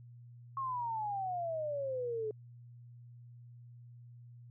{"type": "exponential sweep", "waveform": "sine", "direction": "down", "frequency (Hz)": [1096, 423.2], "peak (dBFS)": -34, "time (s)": [0.57, 2.31], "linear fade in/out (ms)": 2, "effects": ["added 120 Hz sine -51 dBFS peak until 4.5 s"]}